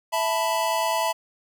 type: chord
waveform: square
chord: E suspended fourth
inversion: none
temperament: just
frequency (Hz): 659.3 / 879 / 988.9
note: E5 / A5 / B5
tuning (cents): 0 / -2 / +2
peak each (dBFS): -27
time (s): 0.12-1.13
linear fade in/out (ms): 20
effects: none